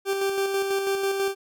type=tone with tremolo; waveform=40% pulse; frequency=392 Hz; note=G4; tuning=in tune; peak=-21 dBFS; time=0.05-1.35 s; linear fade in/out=50 ms; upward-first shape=square; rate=6.1 Hz; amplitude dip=35%; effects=none